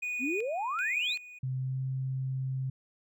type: tone with tremolo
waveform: triangle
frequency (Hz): 2469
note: D#7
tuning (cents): -14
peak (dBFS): -30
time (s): 0.02-1.39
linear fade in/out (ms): 10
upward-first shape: square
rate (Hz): 1.3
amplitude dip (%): 80
type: exponential sweep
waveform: sine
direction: up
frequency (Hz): 231.3 to 4435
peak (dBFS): -30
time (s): 0.19-1.17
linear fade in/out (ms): 50
type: tone with pitch glide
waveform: sine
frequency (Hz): 130 to 131.81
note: C3 to C3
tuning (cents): -11 to +13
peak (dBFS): -30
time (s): 1.43-2.7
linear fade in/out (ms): 5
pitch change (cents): +24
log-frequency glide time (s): 1.57-1.81
effects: none